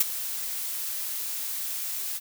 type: noise with ADSR envelope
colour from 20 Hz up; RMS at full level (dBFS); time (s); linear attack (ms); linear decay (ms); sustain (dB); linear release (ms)
blue; -18; 0-2.2; 7; 22; -14; 33
effects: none